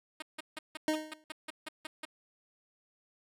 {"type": "tone bursts", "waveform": "5% pulse", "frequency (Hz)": 311.1, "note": "D#4", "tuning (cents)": 0, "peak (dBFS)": -27, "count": 11, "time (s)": [0.2, 2.053], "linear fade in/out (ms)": 5, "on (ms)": 23, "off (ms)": 160}
{"type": "tone with exponential decay", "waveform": "25% pulse", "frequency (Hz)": 310, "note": "D#4", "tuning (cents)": -6, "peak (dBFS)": -22, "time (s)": [0.88, 1.24], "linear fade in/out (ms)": 1, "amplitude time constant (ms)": 77}
{"effects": ["low-pass 12000 Hz 12 dB/octave"]}